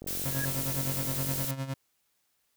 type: click train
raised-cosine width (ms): 2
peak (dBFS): -28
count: 66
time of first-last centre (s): 0.02-1.445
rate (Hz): 45.6
type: noise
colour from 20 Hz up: blue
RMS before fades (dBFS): -34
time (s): 0.07-1.51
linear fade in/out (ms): 2
type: tone with exponential growth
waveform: sine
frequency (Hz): 1659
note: G#6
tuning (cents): -2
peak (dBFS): -29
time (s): 0.22-0.45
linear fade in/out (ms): 1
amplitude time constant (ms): 49
type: tone with tremolo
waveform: 35% pulse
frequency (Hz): 134.5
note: C3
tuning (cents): +48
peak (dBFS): -28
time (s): 0.25-1.74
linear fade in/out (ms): 5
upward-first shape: sine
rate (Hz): 9.7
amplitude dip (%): 70
effects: white hiss -74 dBFS RMS until 2.56 s